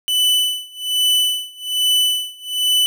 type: tone with tremolo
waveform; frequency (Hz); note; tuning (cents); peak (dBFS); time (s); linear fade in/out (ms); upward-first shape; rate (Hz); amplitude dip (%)
45% pulse; 2993; F#7; +19; -12; 0.08-2.86; 0; sine; 1.2; 95
effects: none

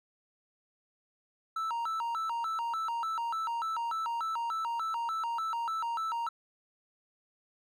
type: tone with vibrato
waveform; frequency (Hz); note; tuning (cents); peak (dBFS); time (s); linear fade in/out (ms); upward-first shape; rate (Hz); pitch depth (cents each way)
triangle; 1108.7; C#6; 0; -29; 1.56-6.29; 5; square; 3.4; 300
effects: none

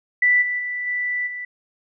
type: tone with level steps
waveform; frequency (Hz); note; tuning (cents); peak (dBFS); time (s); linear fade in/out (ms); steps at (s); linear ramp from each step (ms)
sine; 1975.5; B6; 0; -13 / -21 / -24 / -21 / -28; 0.22-1.45; 5; 0.41 / 0.58 / 0.86 / 1.26; 20
effects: none

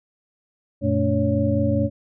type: tone cluster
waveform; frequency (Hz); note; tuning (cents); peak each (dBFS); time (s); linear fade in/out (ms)
sine; 92.3 / 117.2 / 219 / 287.3 / 558; F#2 / A#2 / A3 / D4 / C#5; -4 / +10 / -8 / -38 / +11; -24; 0.81-1.9; 50
effects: none

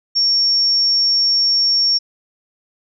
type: tone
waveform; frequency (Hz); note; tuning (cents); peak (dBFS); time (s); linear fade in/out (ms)
sine; 5500; F8; -27; -12; 0.15-1.99; 20
effects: none

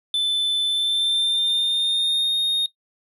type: tone with pitch glide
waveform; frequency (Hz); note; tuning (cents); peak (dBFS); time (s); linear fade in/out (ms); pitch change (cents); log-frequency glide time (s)
triangle; 3520 to 3701; A7 to A#7; 0 to -13; -17; 0.14-2.66; 2; +87; 0.66-2.38
effects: noise-tail reverb RT60 0.1 s tail -18 dB re dry

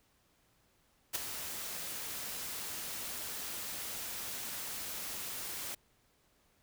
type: noise with ADSR envelope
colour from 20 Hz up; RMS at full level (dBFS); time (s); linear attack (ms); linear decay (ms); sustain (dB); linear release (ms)
white; -32; 1.13-5.75; 23; 14; -9; 8
effects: pink hiss -71 dBFS RMS until 6.62 s

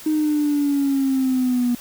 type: linear sweep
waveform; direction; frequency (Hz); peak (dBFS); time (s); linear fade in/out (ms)
triangle; down; 311.1 to 240.6; -13; 0.06-1.75; 5
effects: tanh soft clip ceiling -14 dBFS + white hiss -40 dBFS RMS until 1.8 s

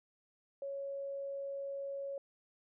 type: tone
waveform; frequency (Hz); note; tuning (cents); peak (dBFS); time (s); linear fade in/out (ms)
sine; 554.4; C#5; 0; -38; 0.62-2.18; 2
effects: none

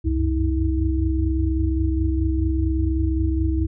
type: tone cluster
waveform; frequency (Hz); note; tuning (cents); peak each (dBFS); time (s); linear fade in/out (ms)
sine; 66.7 / 91 / 96 / 321.4; C2 / F#2 / G2 / E4; +34 / -28 / -36 / -44; -20 / -27 / -29 / -24; 0.04-3.67; 20
effects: none

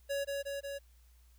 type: tone with echo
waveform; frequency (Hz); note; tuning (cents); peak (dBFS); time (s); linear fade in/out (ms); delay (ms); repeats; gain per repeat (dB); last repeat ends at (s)
square; 560; C#5; +18; -33; 0.09-0.25; 20; 180; 3; -2; 0.79
effects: added 60 Hz sine -59 dBFS peak until 1.38 s + white hiss -71 dBFS RMS until 1.38 s

